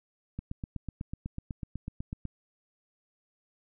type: click train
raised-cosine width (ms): 5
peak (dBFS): -23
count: 16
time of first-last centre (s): 0.39-2.253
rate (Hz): 8.05
effects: none